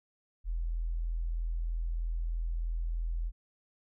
sine tone, 41.58 Hz, E1, 16 cents sharp, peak -30 dBFS, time 0.44-3.32 s, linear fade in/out 50 ms, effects none

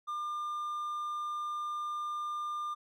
triangle tone, 1200 Hz, D6, 37 cents sharp, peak -32 dBFS, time 0.07-2.75 s, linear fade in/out 20 ms, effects none

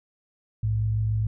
sine tone pair together, 61.1 / 108.27 Hz, B1 / A2, -18 / -27 cents, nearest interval minor seventh, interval 991 cents, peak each -31 / -22 dBFS, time 0.63-1.27 s, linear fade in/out 5 ms, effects none

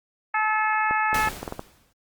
harmonic tone, 432 Hz, A4, 32 cents flat, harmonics 2 / 3 / 4 / 5 / 6, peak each -24 / -26 / -26 / -31 / -33 dBFS, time 0.34-1.29 s, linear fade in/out 5 ms
clicks, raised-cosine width 1 ms, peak -16 dBFS, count 7, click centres 0.91 / 1.13 / 1.274 / 1.43 / 1.478 / 1.524 / 1.594 s
pink noise with exponential decay, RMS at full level -27 dBFS, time 1.14-1.93 s, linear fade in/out 5 ms, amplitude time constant 170 ms
effects Opus 48 kbps

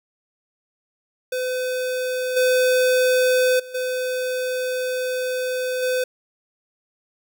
square tone with level steps, 507 Hz, B4, 45 cents sharp, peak -23 / -16 / -36 / -23 / -20 dBFS, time 1.32-6.04 s, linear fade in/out 5 ms, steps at 2.36 / 3.59 / 3.74 / 5.82 s, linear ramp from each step 10 ms, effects none

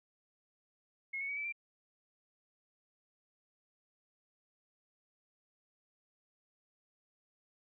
sine tone with pitch steps, 2167 / 2214 / 2262 / 2310 / 2360 Hz, C#7 / C#7 / C#7 / D7 / D7, -40 / -3 / +34 / -29 / +8 cents, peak -36 dBFS, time 1.13-1.525 s, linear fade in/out 10 ms, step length 79 ms, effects none

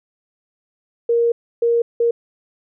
sine tone bursts at uneven times, 468.6 Hz, A#4, 9 cents sharp, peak -13 dBFS, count 3, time 1.09-1.32 / 1.62-1.82 / 2-2.11 s, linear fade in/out 5 ms, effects none

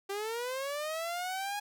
sawtooth linear sweep, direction up, 389.1 to 830.6 Hz, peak -30 dBFS, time 0.09-1.6 s, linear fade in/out 10 ms, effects none

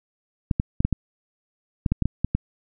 clicks, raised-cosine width 5 ms, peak -8 dBFS, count 11, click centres 0.512 / 0.599 / 0.805 / 0.85 / 0.927 / 1.862 / 1.92 / 2.023 / 2.056 / 2.246 / 2.35 s, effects none

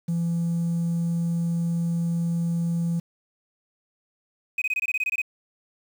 triangle tone, 169.1 Hz, E3, 44 cents sharp, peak -19 dBFS, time 0.08-3 s, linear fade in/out 10 ms
triangle tone bursts, 2514 Hz, D#7, 17 cents sharp, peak -19 dBFS, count 11, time 4.58-5.218 s, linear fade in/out 5 ms, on 38 ms, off 22 ms
effects tanh soft clip ceiling -18 dBFS + 8-bit

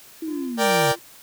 sine linear sweep, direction down, 329.6 to 130.81 Hz, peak -26 dBFS, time 0.22-0.92 s, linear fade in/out 5 ms
triangle tone with tremolo, 342.4 Hz, F4, 34 cents flat, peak -28 dBFS, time 0.28-0.99 s, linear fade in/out 2 ms, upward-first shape sine, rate 2.3 Hz, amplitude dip 95%
sawtooth chord, G minor, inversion first, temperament equal, 466.2 / 587.3 / 784 Hz, Bb4 / D5 / G5, 0 / 0 / 0 cents, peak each -18 dBFS, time 0.57-0.96 s, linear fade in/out 50 ms
effects white hiss -47 dBFS RMS until 1.22 s

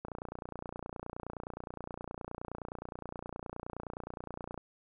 click train, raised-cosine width 1 ms, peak -26 dBFS, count 135, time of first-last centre 0.05-4.577 s, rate 29.6 Hz, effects none

